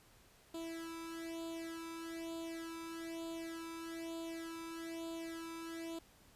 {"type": "tone with flanger", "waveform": "sawtooth", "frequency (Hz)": 330, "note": "E4", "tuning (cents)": 2, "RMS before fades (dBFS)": -45, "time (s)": [0.54, 5.99], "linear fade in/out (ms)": 5, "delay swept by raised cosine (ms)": [0.26, 0.82], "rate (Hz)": 1.1, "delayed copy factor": 0.9, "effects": ["pink hiss -65 dBFS RMS until 6.35 s", "resampled to 32000 Hz"]}